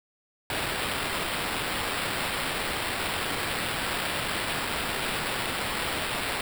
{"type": "noise with sample-and-hold", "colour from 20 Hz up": "violet", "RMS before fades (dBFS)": -30, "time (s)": [0.5, 6.41], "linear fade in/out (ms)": 2, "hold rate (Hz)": 6300, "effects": []}